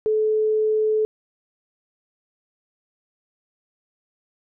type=tone; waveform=sine; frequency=432.3 Hz; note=A4; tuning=31 cents flat; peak=-17 dBFS; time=0.06-1.05 s; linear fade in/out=0 ms; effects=none